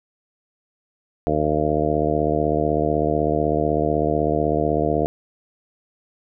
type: harmonic tone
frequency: 76 Hz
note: D#2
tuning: 40 cents flat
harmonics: 1 / 2 / 3 / 4 / 5 / 6 / 7 / 8 / 9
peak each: -29 / -27 / -30 / -25 / -27 / -24 / -28 / -28 / -24 dBFS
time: 1.27-5.06 s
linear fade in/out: 0 ms
effects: none